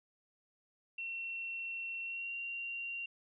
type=tone with pitch glide; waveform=sine; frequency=2717 to 2761 Hz; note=F7 to F7; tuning=-48 to -20 cents; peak=-38 dBFS; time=0.98-3.06 s; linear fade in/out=5 ms; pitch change=+28 cents; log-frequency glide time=2.03-2.33 s; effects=none